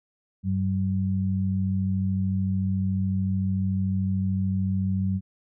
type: tone pair together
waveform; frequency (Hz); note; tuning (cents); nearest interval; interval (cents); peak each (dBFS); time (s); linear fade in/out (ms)
sine; 96.65 / 190.3; G2 / F#3; -24 / +49; octave; 1173; -25; 0.43-5.21; 50
effects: none